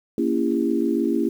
sine chord, A# diminished seventh, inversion none, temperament just, 233.1 / 279.7 / 335.6 / 402.8 Hz, A#3 / C#4 / E4 / G4, 0 / +16 / +31 / +47 cents, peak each -24 / -24 / -23 / -27 dBFS, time 0.18-1.29 s, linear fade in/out 2 ms, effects 8-bit

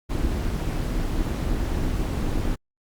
brown noise with amplitude modulation, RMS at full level -22 dBFS, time 0.09-2.56 s, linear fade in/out 20 ms, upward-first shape sine, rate 282 Hz, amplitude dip 60%, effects Opus 48 kbps

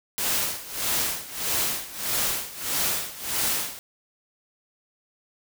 white noise with tremolo, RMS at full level -24 dBFS, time 0.18-3.79 s, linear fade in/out 0 ms, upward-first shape sine, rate 1.6 Hz, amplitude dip 85%, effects none

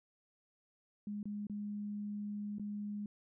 sine tone with dropouts, 206.7 Hz, G#3, 8 cents flat, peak -38 dBFS, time 1.07-3.06 s, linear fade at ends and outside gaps 2 ms, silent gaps 1.23-1.255 / 1.469-1.497 / 2.584-2.596 s, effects none

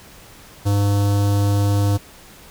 square tone with notch filter, 101.1 Hz, G#2, 46 cents flat, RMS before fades -17 dBFS, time 0.65-1.98 s, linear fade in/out 20 ms, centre 2100 Hz, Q 0.73, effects pink hiss -44 dBFS RMS until 2.5 s

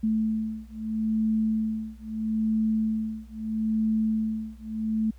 sine beating tone pair, 218.9 / 219.67 Hz, A3 / A3, -9 / -3 cents, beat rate 0.77 Hz, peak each -27 dBFS, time 0.03-5.11 s, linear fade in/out 10 ms, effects added 60 Hz sine -45 dBFS peak until 5.18 s + pink hiss -64 dBFS RMS until 5.18 s

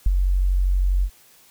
sine tone with ADSR envelope, 46.25 Hz, F#1, in tune, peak -12 dBFS, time 0.06-1.1 s, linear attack 4 ms, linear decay 37 ms, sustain -4 dB, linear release 68 ms, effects white hiss -53 dBFS RMS until 1.5 s

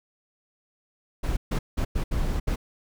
brown noise bursts at uneven times, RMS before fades -25 dBFS, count 6, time 1.23-1.37 / 1.51-1.59 / 1.77-1.85 / 1.95-2.04 / 2.11-2.4 / 2.47-2.56 s, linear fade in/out 10 ms, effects none

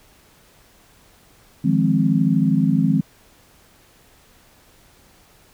sine chord, F minor seventh, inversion third, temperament equal, 155.56 / 174.61 / 207.7 / 261.6 Hz, Eb3 / F3 / Ab3 / C4, 0 / 0 / 0 / 0 cents, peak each -20 dBFS, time 1.64-3.01 s, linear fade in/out 10 ms, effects pink hiss -53 dBFS RMS until 5.53 s

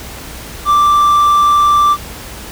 triangle tone, 1174.7 Hz, D6, in tune, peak -5 dBFS, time 0.65-1.97 s, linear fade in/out 50 ms, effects added 60 Hz sine -33 dBFS peak until 2.51 s + pink hiss -30 dBFS RMS until 2.51 s

